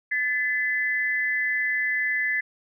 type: tone pair together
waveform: sine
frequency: 1740.7 / 2019 Hz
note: A6 / B6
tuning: -19 / +38 cents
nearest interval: minor third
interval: 257 cents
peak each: -25 dBFS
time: 0.11-2.41 s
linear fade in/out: 10 ms
effects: none